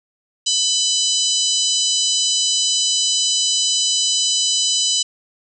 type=harmonic tone; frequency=998 Hz; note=B5; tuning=18 cents sharp; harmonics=3 / 4 / 5 / 6 / 7 / 8; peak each=-21 / -22 / -23 / -24 / -24 / -25 dBFS; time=0.46-5.03 s; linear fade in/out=10 ms; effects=none